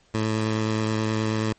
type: tone with vibrato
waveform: 15% pulse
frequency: 109.4 Hz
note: A2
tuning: 9 cents flat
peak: -16 dBFS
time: 0.14-1.53 s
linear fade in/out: 5 ms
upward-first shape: sine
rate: 9.4 Hz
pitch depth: 11 cents each way
effects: pink hiss -61 dBFS RMS until 1.58 s + MP3 32 kbps